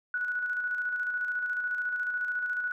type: tone with tremolo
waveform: sine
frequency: 1472 Hz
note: F#6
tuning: 9 cents flat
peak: -27 dBFS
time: 0.14-2.72 s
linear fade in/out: 2 ms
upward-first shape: square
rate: 14 Hz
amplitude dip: 35%
effects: none